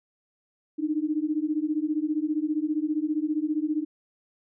sine beating tone pair, 298.8 / 313.8 Hz, D4 / D#4, +30 / +15 cents, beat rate 15 Hz, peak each -27 dBFS, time 0.78-3.85 s, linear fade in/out 20 ms, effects none

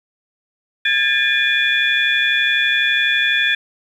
sine tone cluster, 1632 / 1764 / 2426 / 3442 Hz, G#6 / A6 / D#7 / A7, -31 / +4 / -44 / -39 cents, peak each -19 dBFS, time 0.85-3.55 s, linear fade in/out 5 ms, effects tanh soft clip ceiling -3 dBFS + 8-bit

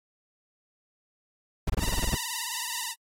brown noise bursts, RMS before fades -25 dBFS, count 10, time 1.67-2.148 s, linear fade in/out 5 ms, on 28 ms, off 22 ms
5% pulse tone with vibrato, 948 Hz, A#5, 29 cents sharp, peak -20 dBFS, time 1.78-2.95 s, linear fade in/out 50 ms, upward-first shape triangle, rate 19 Hz, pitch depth 120 cents each way
effects AAC 48 kbps

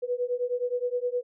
sine beating tone pair, 486.9 / 496.5 Hz, B4 / B4, -25 / +9 cents, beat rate 9.6 Hz, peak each -29 dBFS, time 0.02-1.23 s, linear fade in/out 20 ms, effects none

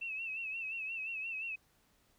sine tone with vibrato, 2637 Hz, E7, in tune, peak -37 dBFS, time 0.01-1.56 s, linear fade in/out 10 ms, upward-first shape sine, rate 5.7 Hz, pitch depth 69 cents each way, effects pink hiss -71 dBFS RMS until 2.18 s

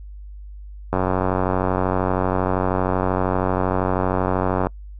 click train, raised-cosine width 1 ms, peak -6 dBFS, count 348, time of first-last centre 0.93-4.669 s, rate 92.8 Hz, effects noise-tail reverb RT60 0.1 s tail -26 dB re dry + added 50 Hz sine -34 dBFS peak until 4.99 s

